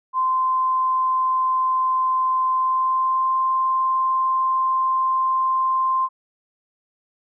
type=tone with pitch glide; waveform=sine; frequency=1037 to 1046.6 Hz; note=C6 to C6; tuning=-16 to 0 cents; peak=-17 dBFS; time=0.13-6.09 s; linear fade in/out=50 ms; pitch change=+16 cents; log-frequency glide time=2.52-3.3 s; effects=none